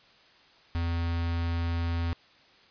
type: tone with notch filter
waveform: square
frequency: 84.5 Hz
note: E2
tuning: 43 cents sharp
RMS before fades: -29 dBFS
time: 0.75-2.13 s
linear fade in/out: 0 ms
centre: 490 Hz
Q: 1.4
effects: white hiss -58 dBFS RMS until 2.7 s + resampled to 11025 Hz